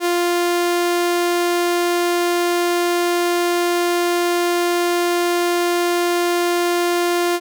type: tone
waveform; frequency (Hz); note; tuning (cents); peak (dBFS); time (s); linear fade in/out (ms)
sawtooth; 349.1; F4; -1; -12; 0-7.4; 50
effects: none